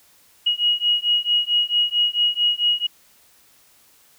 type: beating tone pair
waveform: sine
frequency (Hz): 2893 / 2897.5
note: F#7 / F#7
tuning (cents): -40 / -37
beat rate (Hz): 4.5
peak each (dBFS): -20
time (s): 0.46-2.87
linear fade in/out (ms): 10
effects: white hiss -55 dBFS RMS until 4.18 s